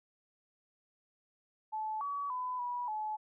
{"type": "tone with pitch steps", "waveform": "sine", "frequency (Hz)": [867, 1136, 1004, 975, 858], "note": ["A5", "C#6", "B5", "B5", "A5"], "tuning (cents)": [-26, 42, 28, -23, -44], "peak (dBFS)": -34, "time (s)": [1.72, 3.17], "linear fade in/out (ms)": 20, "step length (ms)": 290, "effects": []}